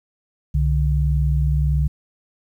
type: tone pair together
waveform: sine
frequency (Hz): 65.41 / 146.83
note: C2 / D3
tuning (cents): 0 / 0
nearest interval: octave + major second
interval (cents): 1400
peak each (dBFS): -17 / -20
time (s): 0.54-1.88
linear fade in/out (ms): 10
effects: 9-bit